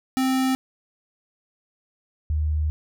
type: tone pair in turn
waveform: square / sine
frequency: 261.6 / 76.44 Hz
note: C4 / D#2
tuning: 0 / -30 cents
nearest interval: octave + major sixth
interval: 2130 cents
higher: first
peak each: -20 dBFS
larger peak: neither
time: 0.17-0.55 / 2.3-2.7 s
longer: second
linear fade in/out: 0 ms
effects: none